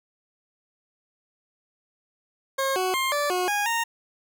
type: tone with pitch steps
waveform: 20% pulse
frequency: 539 / 371 / 1060 / 582 / 363.1 / 822 / 925 Hz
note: C#5 / F#4 / C6 / D5 / F#4 / G#5 / A#5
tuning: -49 / +5 / +22 / -16 / -33 / -18 / -14 cents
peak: -18 dBFS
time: 2.58-3.84 s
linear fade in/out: 10 ms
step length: 180 ms
effects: none